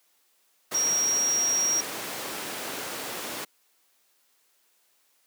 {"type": "tone in noise", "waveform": "sine", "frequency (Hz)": 5650, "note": "F8", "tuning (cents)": 19, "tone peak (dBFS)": -22, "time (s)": [0.74, 1.81], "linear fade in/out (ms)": 10, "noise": "pink", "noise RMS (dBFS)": -33, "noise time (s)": [0.71, 3.45], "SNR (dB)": 8, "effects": ["white hiss -67 dBFS RMS until 5.26 s", "high-pass 300 Hz 12 dB/octave"]}